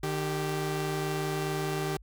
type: tone pair together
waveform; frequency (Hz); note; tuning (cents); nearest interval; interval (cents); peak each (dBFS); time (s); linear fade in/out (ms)
sawtooth; 151.8 / 390.8; D#3 / G4; -42 / -5; octave + major third; 1637; -28; 0.03-1.97; 5
effects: added 50 Hz sine -49 dBFS peak until 2.02 s